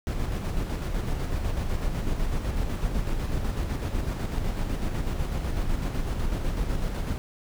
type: noise with tremolo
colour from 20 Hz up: brown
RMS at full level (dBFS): -26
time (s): 0.07-7.18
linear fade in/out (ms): 0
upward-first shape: square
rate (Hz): 8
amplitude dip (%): 35
effects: none